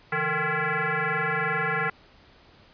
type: tone with frequency modulation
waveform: sine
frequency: 164.81 Hz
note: E3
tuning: in tune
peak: -23 dBFS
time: 0.12-1.9 s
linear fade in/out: 5 ms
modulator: 307 Hz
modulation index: 6.5
effects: pink hiss -55 dBFS RMS until 2.73 s + resampled to 11025 Hz